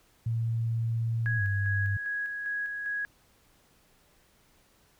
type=tone with pitch glide; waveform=sine; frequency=114.6 to 99.77 Hz; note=A#2 to G2; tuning=-29 to +31 cents; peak=-26 dBFS; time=0.26-1.97 s; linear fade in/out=5 ms; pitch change=-240 cents; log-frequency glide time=1.37-1.42 s
type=tone with tremolo; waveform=sine; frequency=1661.2 Hz; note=G#6; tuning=in tune; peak=-29 dBFS; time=1.26-3.05 s; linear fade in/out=0 ms; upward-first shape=square; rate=2.5 Hz; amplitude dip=35%
effects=pink hiss -64 dBFS RMS until 4.99 s